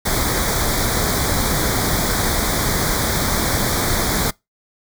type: band-stop noise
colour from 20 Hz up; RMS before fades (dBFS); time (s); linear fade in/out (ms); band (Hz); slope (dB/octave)
pink; -19; 0.05-4.31; 10; 2300 to 3300; 96
effects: noise-tail reverb RT60 0.2 s tail -24 dB re dry